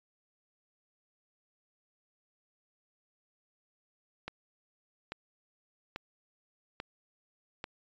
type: click train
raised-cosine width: 0.3 ms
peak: -22 dBFS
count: 5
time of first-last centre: 4.28-7.641 s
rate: 1.19 Hz
effects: resampled to 16000 Hz